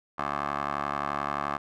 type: tone with band-pass filter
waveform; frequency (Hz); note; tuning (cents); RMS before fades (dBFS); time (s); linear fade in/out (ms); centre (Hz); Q
15% pulse; 71.5; D2; -46; -31; 0.18-1.58; 10; 1100; 2.7
effects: none